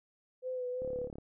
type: tone with vibrato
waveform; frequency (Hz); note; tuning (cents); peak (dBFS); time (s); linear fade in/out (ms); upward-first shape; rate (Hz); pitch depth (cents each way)
sine; 504; B4; +35; -34; 0.42-1.1; 50; sine; 2.9; 29
type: click train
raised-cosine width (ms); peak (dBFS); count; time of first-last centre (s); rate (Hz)
2; -32; 14; 0.82-1.184; 35.7
effects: none